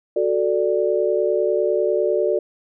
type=chord; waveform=sine; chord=D major; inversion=first; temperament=equal; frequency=370 / 440 / 587.3 Hz; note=F#4 / A4 / D5; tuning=0 / 0 / 0 cents; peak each=-21 dBFS; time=0.16-2.39 s; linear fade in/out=5 ms; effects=none